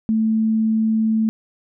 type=tone; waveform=sine; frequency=220.6 Hz; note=A3; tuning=5 cents sharp; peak=-15 dBFS; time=0.09-1.29 s; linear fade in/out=0 ms; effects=none